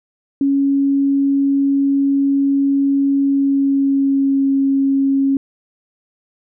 sine tone with pitch glide, 277.2 to 273.2 Hz, C#4 to C#4, 0 to -25 cents, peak -12 dBFS, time 0.41-5.37 s, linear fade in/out 2 ms, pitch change -25 cents, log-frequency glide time 3.2-4.5 s, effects none

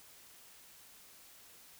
silence, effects white hiss -58 dBFS RMS until 1.79 s

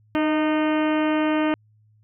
harmonic tone with a mistuned harmonic, 306.8 Hz, D#4, 24 cents flat, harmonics 1 / 2 / 3 / 4 / 5 / 6 / 7 / 8 / 9 / 10, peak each -20 / -26 / -30 / -32 / -34 / -36 / -37 / -38 / -39 / -40 dBFS, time 0.15-1.54 s, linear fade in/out 0 ms, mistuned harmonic 2, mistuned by +28 cents, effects added 107 Hz sine -55 dBFS peak until 2.03 s

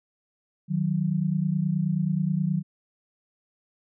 sine tone pair together, 155.57 / 185 Hz, D#3 / F#3, 0 / 0 cents, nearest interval minor third, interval 300 cents, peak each -25 dBFS, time 0.68-2.63 s, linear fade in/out 50 ms, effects none

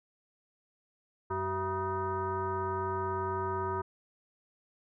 sine tone with frequency modulation, 669 Hz, E5, 25 cents sharp, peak -30 dBFS, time 1.3-3.82 s, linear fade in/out 10 ms, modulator 288 Hz, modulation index 2.1, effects none

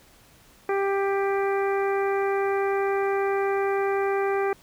harmonic tone, 394.4 Hz, G4, 11 cents sharp, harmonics 1 / 2 / 3 / 4 / 5 / 6, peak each -23 / -29 / -33 / -35 / -37 / -39 dBFS, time 0.69-4.53 s, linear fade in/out 2 ms, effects pink hiss -55 dBFS RMS until 4.62 s

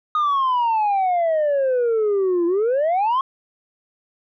sine exponential two-way sweep, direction down then up, 1244.5 to 336.5 to 1099 Hz, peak -14 dBFS, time 0.15-3.21 s, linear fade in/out 2 ms, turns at 2.46 s, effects tanh soft clip ceiling -15 dBFS

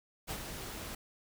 pink noise with ADSR envelope, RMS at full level -37 dBFS, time 0.27-0.95 s, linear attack 36 ms, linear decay 67 ms, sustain -6 dB, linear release 4 ms, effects none

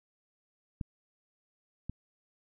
clicks, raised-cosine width 5 ms, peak -22 / -24 dBFS, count 2, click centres 0.812 / 1.896 s, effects none

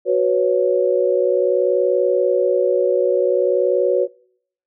sine chord, F# suspended fourth, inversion none, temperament equal, 370 / 493.9 / 554.4 Hz, F#4 / B4 / C#5, 0 / 0 / 0 cents, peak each -18 dBFS, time 0.05-4.08 s, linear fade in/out 50 ms, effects noise-tail reverb RT60 0.7 s tail -25 dB re dry

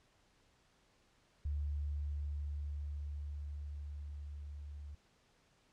sine tone with level ramp, 72.9 Hz, D2, 12 cents flat, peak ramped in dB -34 to -45 dBFS, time 1.45-4.95 s, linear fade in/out 5 ms, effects pink hiss -71 dBFS RMS until 5.72 s + low-pass 7000 Hz 12 dB/octave

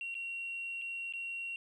sine tone with dropouts, 2744 Hz, F7, 31 cents flat, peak -36 dBFS, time 0.01-1.56 s, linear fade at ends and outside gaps 1 ms, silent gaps 0.143-0.151 / 0.815-0.819 / 1.125-1.136 s, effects tanh soft clip ceiling -33 dBFS + 12-bit

